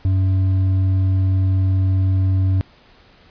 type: tone with hard clipping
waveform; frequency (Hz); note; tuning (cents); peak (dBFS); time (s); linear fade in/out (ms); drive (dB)
sine; 94.6; F#2; +39; -15; 0.05-2.61; 0; 4
effects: pink hiss -50 dBFS RMS until 3.3 s + resampled to 11025 Hz